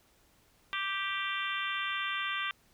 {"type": "harmonic tone", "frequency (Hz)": 392, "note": "G4", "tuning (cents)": 0, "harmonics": [3, 4, 5, 6, 7, 8, 9], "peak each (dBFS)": [-37, -38, -39, -40, -40, -41, -42], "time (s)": [0.73, 2.51], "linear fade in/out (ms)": 0, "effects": ["pink hiss -66 dBFS RMS until 2.73 s"]}